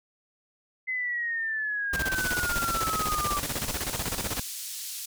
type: exponential sweep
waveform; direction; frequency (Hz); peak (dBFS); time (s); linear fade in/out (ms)
sine; down; 2050 to 1161; -27; 0.87-3.4; 20
type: noise with tremolo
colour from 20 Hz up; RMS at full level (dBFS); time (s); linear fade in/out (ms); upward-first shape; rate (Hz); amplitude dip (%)
pink; -30; 1.93-4.4; 5; square; 16; 75
type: band-pass noise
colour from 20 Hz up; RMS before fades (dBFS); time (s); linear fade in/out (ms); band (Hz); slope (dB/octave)
white; -37; 2.15-5.06; 10; 3800 to 12000; 12
effects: none

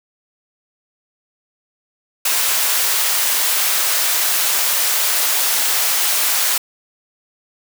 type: high-pass noise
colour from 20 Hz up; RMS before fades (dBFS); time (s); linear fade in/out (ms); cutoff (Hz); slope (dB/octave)
white; -17; 2.25-6.58; 5; 640; 12
effects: none

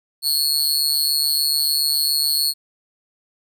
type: tone with amplitude modulation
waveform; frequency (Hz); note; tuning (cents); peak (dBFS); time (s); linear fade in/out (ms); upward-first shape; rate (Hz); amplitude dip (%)
sawtooth; 4350; C#8; -33; -10; 0.22-2.54; 50; sine; 147; 100
effects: none

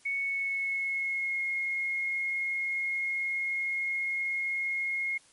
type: tone with pitch glide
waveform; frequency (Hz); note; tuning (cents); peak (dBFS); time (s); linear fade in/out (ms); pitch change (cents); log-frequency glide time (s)
sine; 2217 to 2153; C#7 to C7; 0 to +49; -28; 0.05-5.18; 10; -51; 0.16-1.42
effects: white hiss -60 dBFS RMS until 5.32 s + MP3 48 kbps

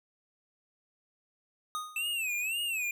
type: tone with exponential decay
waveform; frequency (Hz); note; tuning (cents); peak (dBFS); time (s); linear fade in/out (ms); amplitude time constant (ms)
square; 1239; D#6; -8; -31; 1.75-2.15; 0; 86
type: tone with vibrato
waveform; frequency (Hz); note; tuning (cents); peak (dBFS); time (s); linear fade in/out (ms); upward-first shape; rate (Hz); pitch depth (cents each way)
square; 2625; E7; -8; -31; 1.96-2.91; 2; sine; 1.9; 150
effects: none

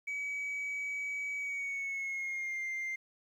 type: tone with pitch glide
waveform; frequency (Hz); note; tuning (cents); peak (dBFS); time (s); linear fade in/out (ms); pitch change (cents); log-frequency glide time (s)
sine; 2275 to 2098; C#7 to C7; +44 to +4; -32; 0.07-2.96; 10; -140; 1.38-2.62
effects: tanh soft clip ceiling -33 dBFS + 11-bit

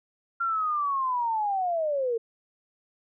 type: linear sweep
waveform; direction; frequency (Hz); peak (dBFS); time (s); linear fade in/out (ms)
sine; down; 1386 to 446.6; -24; 0.4-2.18; 10
effects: none

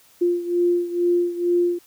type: beating tone pair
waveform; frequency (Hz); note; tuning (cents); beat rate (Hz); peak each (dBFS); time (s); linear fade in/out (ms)
sine; 349.2 / 351.4; F4 / F4; 0 / +11; 2.2; -19 / -23; 0.21-1.79; 10
effects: white hiss -54 dBFS RMS until 1.86 s

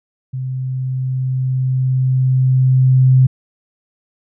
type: tone with level ramp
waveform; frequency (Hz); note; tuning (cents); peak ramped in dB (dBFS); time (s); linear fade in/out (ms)
sine; 129.8; C3; -13; -20 to -6; 0.33-3.27; 10
effects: none

